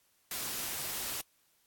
white noise, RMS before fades -37 dBFS, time 0.31-1.21 s, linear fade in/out 2 ms, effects white hiss -71 dBFS RMS until 1.66 s + AAC 64 kbps

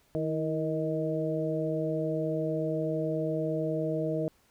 harmonic tone with a mistuned harmonic, 156.7 Hz, D#3, 13 cents sharp, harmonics 1 / 2 / 3 / 4, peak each -33 / -33 / -33 / -33 dBFS, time 0.15-4.28 s, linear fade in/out 0 ms, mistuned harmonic 2, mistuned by +49 cents, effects pink hiss -66 dBFS RMS until 4.5 s

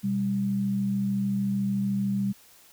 sine tone pair together, 124.7 / 198.25 Hz, B2 / G3, +17 / +20 cents, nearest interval minor sixth, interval 803 cents, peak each -33 / -24 dBFS, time 0.03-2.33 s, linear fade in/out 20 ms, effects white hiss -55 dBFS RMS until 2.72 s

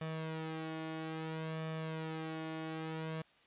sawtooth tone with flanger, 159.5 Hz, D#3, 43 cents sharp, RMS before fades -41 dBFS, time 0.01-3.22 s, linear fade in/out 5 ms, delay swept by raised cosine 1.7 to 2.8 ms, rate 0.6 Hz, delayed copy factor +0.6, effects white hiss -66 dBFS RMS until 3.46 s + resampled to 8000 Hz

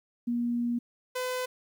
sine / sawtooth tone pair in turn, 238.7 / 505.8 Hz, A#3 / B4, +41 / +41 cents, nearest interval octave + minor second, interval 1300 cents, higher second, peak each -26 dBFS, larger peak neither, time 0.27-0.79 / 1.15-1.46 s, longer first, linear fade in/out 10 ms, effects 11-bit

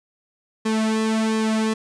sawtooth tone with flanger, 220 Hz, A3, in tune, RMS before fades -21 dBFS, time 0.65-1.74 s, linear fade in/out 10 ms, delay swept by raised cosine 1.4 to 3.2 ms, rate 1.4 Hz, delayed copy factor -0.8, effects resampled to 22050 Hz + 9-bit

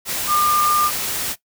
sine tone in noise, 1200 Hz, D6, 37 cents sharp, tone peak -15 dBFS, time 0.27-0.91 s, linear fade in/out 50 ms, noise white, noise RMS -24 dBFS, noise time 0.05-1.36 s, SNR +6 dB, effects noise-tail reverb RT60 0.1 s tail -17 dB re dry

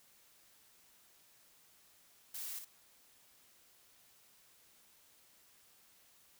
blue noise with echo, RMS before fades -44 dBFS, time 2.34-2.59 s, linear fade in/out 5 ms, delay 58 ms, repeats 1, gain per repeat -6 dB, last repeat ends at 2.648 s, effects white hiss -66 dBFS RMS until 6.39 s

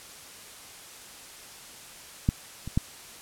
clicks, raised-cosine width 5 ms, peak -9 / -23 / -10 dBFS, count 3, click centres 2.289 / 2.676 / 2.775 s, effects white hiss -46 dBFS RMS until 3.21 s + low-pass 11000 Hz 12 dB/octave

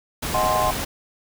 pink noise, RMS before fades -27 dBFS, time 0.22-0.85 s, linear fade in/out 10 ms
sine chord, Ab dominant seventh, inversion second, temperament equal, 622.3 / 740 / 830.6 / 1046.5 Hz, Eb5 / Gb5 / Ab5 / C6, 0 / 0 / 0 / 0 cents, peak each -24 / -24 / -27 / -22 dBFS, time 0.34-0.71 s, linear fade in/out 5 ms
effects none

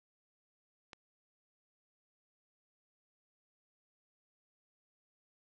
click, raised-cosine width 0.2 ms, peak -30 dBFS, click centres 0.932 s, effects low-pass 6000 Hz 12 dB/octave

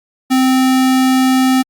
square tone, 260 Hz, C4, 11 cents flat, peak -10 dBFS, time 0.3-1.63 s, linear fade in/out 20 ms, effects Opus 48 kbps

